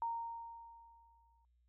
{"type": "tone with exponential decay", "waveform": "sine", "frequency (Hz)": 926, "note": "A#5", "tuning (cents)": -12, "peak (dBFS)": -34, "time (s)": [0.02, 1.45], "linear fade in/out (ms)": 1, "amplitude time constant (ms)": 310, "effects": ["added 60 Hz sine -70 dBFS peak until 1.68 s"]}